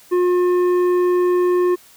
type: tone with tanh clipping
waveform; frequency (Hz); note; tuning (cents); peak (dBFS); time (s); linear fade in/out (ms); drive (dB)
triangle; 357.9; F4; +42; -15; 0.11-1.76; 20; 13
effects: white hiss -48 dBFS RMS until 1.96 s